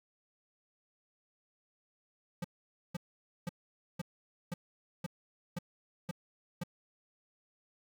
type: tone bursts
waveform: square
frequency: 174.4 Hz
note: F3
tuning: 2 cents flat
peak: -35 dBFS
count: 9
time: 2.42-6.636 s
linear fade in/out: 5 ms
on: 24 ms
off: 500 ms
effects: 12-bit